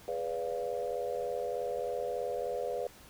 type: chord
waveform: sine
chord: G# diminished seventh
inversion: none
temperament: equal with one note detuned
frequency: 415.3 / 493.9 / 577.2 / 698.5 Hz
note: G#4 / B4 / D5 / F5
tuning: 0 / 0 / -30 / 0 cents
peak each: -40 / -35 / -38 / -40 dBFS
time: 0.08-2.87 s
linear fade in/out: 2 ms
effects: pink hiss -55 dBFS RMS until 3.09 s